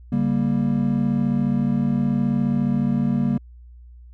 triangle chord, G diminished, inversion second, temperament just, 141.12 / 196 / 235.2 Hz, Db3 / G3 / Bb3, +31 / 0 / +16 cents, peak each -22 / -21 / -19 dBFS, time 0.12-3.38 s, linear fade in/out 5 ms, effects added 60 Hz sine -41 dBFS peak until 4.13 s

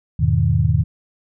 sine chord, E major seventh, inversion none, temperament equal, 82.41 / 103.83 / 123.47 / 155.56 Hz, E2 / G#2 / B2 / D#3, 0 / 0 / 0 / 0 cents, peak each -19 dBFS, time 0.19-0.84 s, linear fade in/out 10 ms, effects none

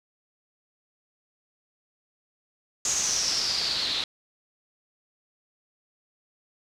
white noise with low-pass filter sweep, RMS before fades -27 dBFS, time 2.85-4.04 s, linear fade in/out 2 ms, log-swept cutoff 6800 to 3800 Hz, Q 7.2, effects none

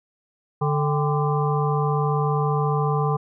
harmonic tone with a mistuned harmonic, 146.83 Hz, D3, in tune, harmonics 1 / 3 / 5 / 7 / 8, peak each -21 / -26 / -28 / -29 / -30 dBFS, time 0.61-3.17 s, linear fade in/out 10 ms, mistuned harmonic 5, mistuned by +120 cents, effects none

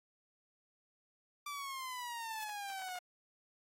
sawtooth exponential sweep, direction down, 1177 to 716 Hz, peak -37 dBFS, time 1.46-2.99 s, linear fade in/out 5 ms
blue noise with exponential growth, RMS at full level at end -44 dBFS, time 2.29-2.44 s, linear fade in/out 5 ms, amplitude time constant 32 ms
effects AAC 48 kbps

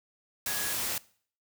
sine tone in noise, 1671 Hz, G#6, 10 cents sharp, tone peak -39 dBFS, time 0.47-0.73 s, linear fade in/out 2 ms, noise white, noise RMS -32 dBFS, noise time 0.46-0.98 s, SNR -10 dB, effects noise-tail reverb RT60 0.5 s tail -21 dB re dry

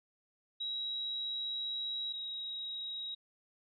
sine tone pair in turn, 3855 / 3817 Hz, B7 / A#7, -43 / +40 cents, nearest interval unison, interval 17 cents, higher first, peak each -35 / -38 dBFS, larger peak first, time 0.6-2.13 / 2.13-3.15 s, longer first, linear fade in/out 10 ms, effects none

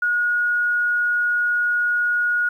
sine tone, 1446 Hz, F#6, 40 cents flat, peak -17 dBFS, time 0.02-2.49 s, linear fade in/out 5 ms, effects 9-bit

